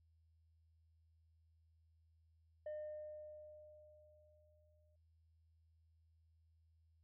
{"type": "tone with exponential decay", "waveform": "sine", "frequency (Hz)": 607, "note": "D#5", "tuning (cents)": -43, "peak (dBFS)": -40, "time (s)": [2.66, 4.96], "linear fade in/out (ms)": 5, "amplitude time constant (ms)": 500, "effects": ["tanh soft clip ceiling -42 dBFS", "added 81 Hz sine -70 dBFS peak until 7.03 s"]}